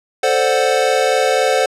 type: chord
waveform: square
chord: D dominant seventh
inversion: second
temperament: equal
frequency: 440 / 523.3 / 587.3 / 740 Hz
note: A4 / C5 / D5 / F#5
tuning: 0 / 0 / 0 / 0 cents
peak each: -20 / -17 / -22 / -19 dBFS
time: 0.23-1.66 s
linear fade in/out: 5 ms
effects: low-pass 9000 Hz 12 dB/octave